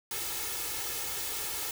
white noise with comb filter, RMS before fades -35 dBFS, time 0.11-1.71 s, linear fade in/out 2 ms, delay 2.3 ms, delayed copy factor +0.75, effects none

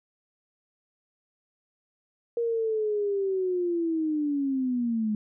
sine linear sweep, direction down, 472.5 to 209.4 Hz, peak -24 dBFS, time 2.37-5.15 s, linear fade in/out 2 ms, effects none

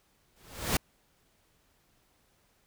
pink noise with exponential growth, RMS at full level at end -24 dBFS, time 0.36-0.77 s, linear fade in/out 5 ms, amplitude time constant 87 ms, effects pink hiss -69 dBFS RMS until 2.66 s

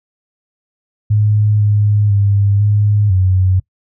sine tone with pitch steps, 105.5 / 104.1 / 100.7 / 103.9 / 93.3 Hz, G#2 / G#2 / G2 / G#2 / F#2, +28 / +5 / +47 / +1 / +15 cents, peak -9 dBFS, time 1.1-3.6 s, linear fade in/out 10 ms, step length 500 ms, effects noise-tail reverb RT60 0.1 s tail -22 dB re dry

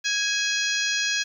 harmonic tone with a mistuned harmonic, 828 Hz, G#5, 5 cents flat, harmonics 2 / 3 / 4 / 5 / 6 / 7 / 8, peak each -27 / -29 / -30 / -31 / -32 / -32 / -33 dBFS, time 0.04-1.24 s, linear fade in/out 20 ms, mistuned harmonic 3, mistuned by +38 cents, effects 9-bit

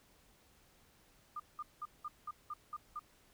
sine tone bursts, 1210 Hz, D#6, 49 cents flat, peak -39 dBFS, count 8, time 1.36-2.994 s, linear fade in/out 5 ms, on 38 ms, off 190 ms, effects pink hiss -67 dBFS RMS until 3.33 s

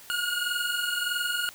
25% pulse tone pair together, 1428 / 1449.6 Hz, F6 / F#6, +38 / -36 cents, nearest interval unison, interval 26 cents, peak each -26 dBFS, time 0.1-1.49 s, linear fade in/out 0 ms, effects white hiss -49 dBFS RMS until 1.54 s

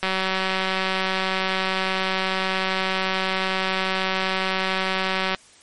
click train, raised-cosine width 0.3 ms, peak -7 dBFS, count 1006, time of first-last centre 0.03-5.347 s, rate 189 Hz, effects white hiss -51 dBFS RMS until 5.62 s + MP3 48 kbps

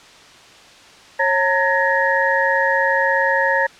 sine tone cluster, 546 / 915 / 1688 / 1871 Hz, C#5 / A#5 / G#6 / A#6, -26 / -32 / +28 / +6 cents, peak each -20 dBFS, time 1.19-3.67 s, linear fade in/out 10 ms, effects white hiss -44 dBFS RMS until 3.79 s + low-pass 5000 Hz 12 dB/octave

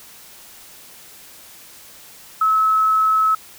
sine tone, 1294 Hz, E6, 32 cents flat, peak -13 dBFS, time 2.41-3.35 s, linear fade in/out 5 ms, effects white hiss -43 dBFS RMS until 3.58 s

